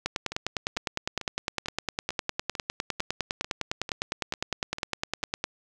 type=two click trains; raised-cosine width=0.2 ms; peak=-18 / -10 dBFS; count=12 / 54; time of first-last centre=0.32-5.231 / 0.06-5.441 s; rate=2.24 / 9.85 Hz; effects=none